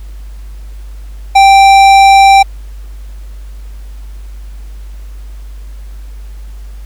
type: tone with tanh clipping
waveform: sine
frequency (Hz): 784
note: G5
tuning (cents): 0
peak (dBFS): -3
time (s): 1.35-2.43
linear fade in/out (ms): 10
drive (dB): 16
effects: added 50 Hz sine -24 dBFS peak until 6.85 s + pink hiss -45 dBFS RMS until 6.85 s